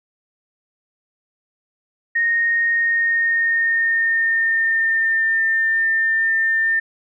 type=tone with pitch glide; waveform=sine; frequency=1856 to 1801.1 Hz; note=A#6 to A6; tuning=-8 to +40 cents; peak=-15 dBFS; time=2.15-6.8 s; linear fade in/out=10 ms; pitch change=-52 cents; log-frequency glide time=2.71-5.27 s; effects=none